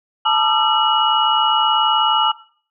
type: tone cluster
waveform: sine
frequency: 873 / 933 / 1207 / 1346 / 2913 Hz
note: A5 / A#5 / D6 / E6 / F#7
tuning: -14 / +1 / +47 / +36 / -28 cents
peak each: -18 / -23 / -22 / -19 / -19 dBFS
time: 0.25-2.32 s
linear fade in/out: 10 ms
effects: noise-tail reverb RT60 0.5 s tail -20 dB re dry